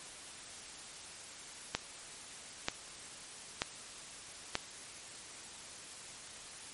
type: click train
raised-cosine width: 0.2 ms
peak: -13 dBFS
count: 4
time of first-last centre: 1.75-4.554 s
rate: 1.07 Hz
effects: white hiss -49 dBFS RMS until 6.73 s + MP3 48 kbps